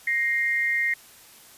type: tone pair together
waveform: sine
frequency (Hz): 1872.1 / 2110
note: A#6 / C7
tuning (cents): +7 / +14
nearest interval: major second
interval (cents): 207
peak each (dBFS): -24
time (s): 0.07-0.94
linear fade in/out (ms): 5
effects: white hiss -50 dBFS RMS until 1.57 s + resampled to 32000 Hz